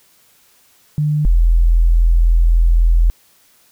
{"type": "tone pair in turn", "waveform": "sine", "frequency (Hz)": [150, 41.87], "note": ["D3", "E1"], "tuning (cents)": [37, 28], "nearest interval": "octave + minor seventh", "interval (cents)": 2209, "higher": "first", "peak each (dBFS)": [-13, -8], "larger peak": "second", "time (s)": [[0.98, 1.25], [1.25, 3.1]], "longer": "second", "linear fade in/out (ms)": 0, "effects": ["white hiss -53 dBFS RMS until 3.71 s"]}